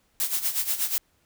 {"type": "noise with tremolo", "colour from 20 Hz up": "blue", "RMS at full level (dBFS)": -24, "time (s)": [0.2, 0.98], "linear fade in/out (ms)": 0, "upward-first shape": "sine", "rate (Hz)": 8.3, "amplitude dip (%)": 75, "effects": ["pink hiss -67 dBFS RMS until 1.25 s"]}